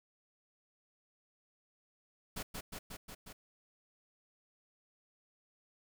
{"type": "noise with echo", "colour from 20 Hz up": "pink", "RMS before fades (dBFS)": -40, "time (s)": [2.36, 2.43], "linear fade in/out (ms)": 10, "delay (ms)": 180, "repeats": 5, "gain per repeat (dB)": -2, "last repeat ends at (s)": 3.33, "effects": []}